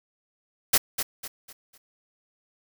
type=noise with echo; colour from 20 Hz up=white; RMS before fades=-18 dBFS; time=0.73-0.78 s; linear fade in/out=10 ms; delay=250 ms; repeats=4; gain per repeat=-9 dB; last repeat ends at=1.78 s; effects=none

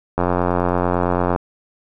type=click train; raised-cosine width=1 ms; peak=-4 dBFS; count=106; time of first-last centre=0.18-1.361 s; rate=88.9 Hz; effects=none

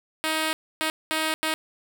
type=tone bursts at uneven times; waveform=5% pulse; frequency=315.3 Hz; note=D#4; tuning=23 cents sharp; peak=-12 dBFS; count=4; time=0.24-0.53 / 0.81-0.9 / 1.11-1.34 / 1.43-1.54 s; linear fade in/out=0 ms; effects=none

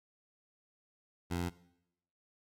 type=tone; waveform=15% pulse; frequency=87.31 Hz; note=F2; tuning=in tune; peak=-27 dBFS; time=1.3-1.5 s; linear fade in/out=20 ms; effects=noise-tail reverb RT60 0.8 s tail -20 dB re dry + AAC 48 kbps

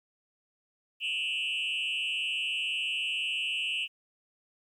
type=tone with frequency modulation; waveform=sine; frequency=2794 Hz; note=F7; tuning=in tune; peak=-27 dBFS; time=1-3.88 s; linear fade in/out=50 ms; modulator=146 Hz; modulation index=1.6; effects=tanh soft clip ceiling -27 dBFS + 11-bit

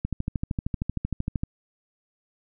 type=click train; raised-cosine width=5 ms; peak=-14 dBFS; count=19; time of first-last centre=0.05-1.435 s; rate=13 Hz; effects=none

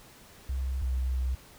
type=tone pair in turn; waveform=sine; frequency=65.41 / 63.95 Hz; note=C2 / C2; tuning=0 / -39 cents; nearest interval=unison; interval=39 cents; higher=first; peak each=-28 / -26 dBFS; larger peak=second; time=0.49-0.82 / 0.82-1.35 s; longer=second; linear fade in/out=5 ms; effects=pink hiss -53 dBFS RMS until 1.58 s

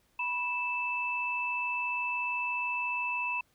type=tone pair together; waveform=sine; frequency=977 / 2637 Hz; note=B5 / E7; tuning=-19 / 0 cents; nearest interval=octave + perfect fourth; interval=1719 cents; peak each=-34 / -31 dBFS; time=0.19-3.41 s; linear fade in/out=5 ms; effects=pink hiss -70 dBFS RMS until 3.54 s

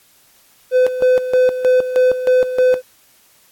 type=tone with tremolo; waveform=triangle; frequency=507 Hz; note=B4; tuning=45 cents sharp; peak=-7 dBFS; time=0.71-2.82 s; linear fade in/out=50 ms; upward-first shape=square; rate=3.2 Hz; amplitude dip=70%; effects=white hiss -52 dBFS RMS until 3.51 s + AAC 64 kbps

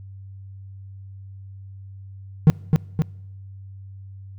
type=tone with echo; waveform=triangle; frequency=155.56 Hz; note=D#3; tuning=in tune; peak=-5 dBFS; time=2.47-2.5 s; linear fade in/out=0 ms; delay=260 ms; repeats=2; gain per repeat=-4 dB; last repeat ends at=3.02 s; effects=noise-tail reverb RT60 0.9 s tail -24 dB re dry + added 97 Hz sine -37 dBFS peak until 4.38 s

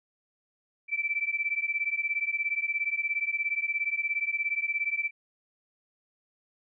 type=beating tone pair; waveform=sine; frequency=2319 / 2336 Hz; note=D7 / D7; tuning=-22 / -10 cents; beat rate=17 Hz; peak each=-30 dBFS; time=0.88-5.11 s; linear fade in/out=50 ms; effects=none

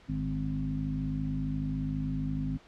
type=harmonic tone with a mistuned harmonic; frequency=51.91 Hz; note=G#1; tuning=in tune; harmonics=1 / 2 / 3 / 4 / 5; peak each=-37 / -42 / -33 / -41 / -34 dBFS; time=0.08-2.58 s; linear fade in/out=20 ms; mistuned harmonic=3; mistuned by=-30 cents; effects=pink hiss -57 dBFS RMS until 2.67 s + low-pass 4000 Hz 12 dB/octave

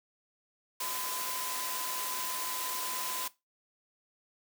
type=tone in noise; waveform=sine; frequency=1016 Hz; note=B5; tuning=49 cents sharp; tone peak=-40 dBFS; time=0.8-3.28 s; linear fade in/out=5 ms; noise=white; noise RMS=-36 dBFS; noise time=0.8-3.28 s; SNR=-7 dB; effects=noise-tail reverb RT60 0.2 s tail -17 dB re dry + high-pass 300 Hz 12 dB/octave

